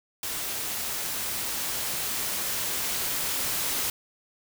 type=noise with level ramp; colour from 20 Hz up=white; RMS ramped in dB=-32 to -28 dBFS; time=0.23-3.9 s; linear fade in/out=2 ms; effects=none